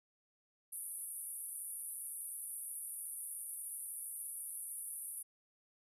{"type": "band-pass noise", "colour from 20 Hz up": "pink", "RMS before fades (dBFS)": -45, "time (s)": [0.72, 5.23], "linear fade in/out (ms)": 10, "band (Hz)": [9300, 12000], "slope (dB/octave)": 96, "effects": []}